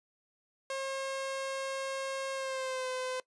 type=tone with pitch glide; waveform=sawtooth; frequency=538 to 511.9 Hz; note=C5 to C5; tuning=+48 to -38 cents; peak=-30 dBFS; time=0.7-3.2 s; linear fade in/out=2 ms; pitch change=-86 cents; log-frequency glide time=2.34-2.88 s; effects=noise-tail reverb RT60 0.1 s tail -20 dB re dry + resampled to 22050 Hz